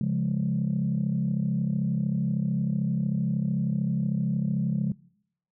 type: chord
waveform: sine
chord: Db major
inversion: none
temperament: equal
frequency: 138.59 / 174.61 / 207.7 Hz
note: Db3 / F3 / Ab3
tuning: 0 / 0 / 0 cents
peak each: -27 dBFS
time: 0.01-4.92 s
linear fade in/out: 2 ms
effects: noise-tail reverb RT60 0.7 s tail -23 dB re dry + tanh soft clip ceiling -17 dBFS